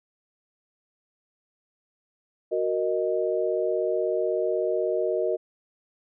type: chord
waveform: sine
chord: D# minor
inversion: first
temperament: equal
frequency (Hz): 370 / 466.2 / 622.3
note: F#4 / A#4 / D#5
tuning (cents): 0 / 0 / 0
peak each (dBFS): -27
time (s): 2.51-5.37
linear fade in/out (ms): 20
effects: none